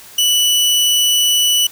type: tone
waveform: sawtooth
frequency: 2963 Hz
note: F#7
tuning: 2 cents sharp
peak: -8 dBFS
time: 0.18-1.67 s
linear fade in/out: 5 ms
effects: white hiss -39 dBFS RMS until 1.71 s